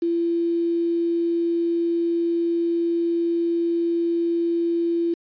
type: tone with quantisation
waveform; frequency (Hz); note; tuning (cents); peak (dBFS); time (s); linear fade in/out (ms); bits
sine; 338.6; E4; +46; -19; 0.02-5.14; 5; 7
effects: resampled to 11025 Hz